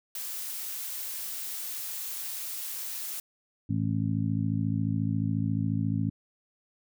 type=noise; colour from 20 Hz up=blue; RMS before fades=-36 dBFS; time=0.15-3.2 s; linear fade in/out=2 ms
type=harmonic tone; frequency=54.2 Hz; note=A1; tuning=25 cents flat; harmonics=2 / 3 / 4 / 5; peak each=-29 / -31 / -32 / -33 dBFS; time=3.69-6.1 s; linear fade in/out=10 ms
effects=none